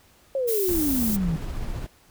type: exponential sweep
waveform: sine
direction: down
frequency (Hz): 554.4 to 155.56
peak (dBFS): -22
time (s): 0.35-1.36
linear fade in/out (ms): 2
type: noise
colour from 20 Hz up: violet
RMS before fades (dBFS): -28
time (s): 0.47-1.17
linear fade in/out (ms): 20
type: noise with tremolo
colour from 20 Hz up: brown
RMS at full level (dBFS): -30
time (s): 0.68-1.87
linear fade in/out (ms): 10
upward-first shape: sine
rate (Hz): 15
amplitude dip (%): 25
effects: pink hiss -57 dBFS RMS until 2.1 s